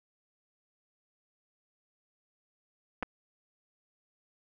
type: clicks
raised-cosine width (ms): 0.5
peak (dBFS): -19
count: 2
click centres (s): 3.026 / 3.03
effects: none